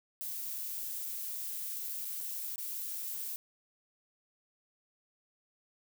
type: noise with dropouts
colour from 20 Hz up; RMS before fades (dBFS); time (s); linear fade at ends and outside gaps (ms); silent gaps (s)
violet; -39; 0.21-3.36; 0; 2.047-2.052 / 2.206-2.209 / 2.558-2.581
effects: none